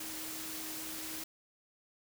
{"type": "tone in noise", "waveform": "sine", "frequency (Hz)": 315.9, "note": "D#4", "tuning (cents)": 26, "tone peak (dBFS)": -48, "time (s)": [0, 1.24], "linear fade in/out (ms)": 5, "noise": "white", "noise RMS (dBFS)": -42, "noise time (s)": [0, 1.24], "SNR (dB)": -9, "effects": []}